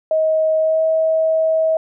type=tone with pitch glide; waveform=sine; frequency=632 to 640.5 Hz; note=D#5 to E5; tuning=+27 to -50 cents; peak=-13 dBFS; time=0.11-1.77 s; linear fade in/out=2 ms; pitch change=+23 cents; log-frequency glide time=0.59-0.83 s; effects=none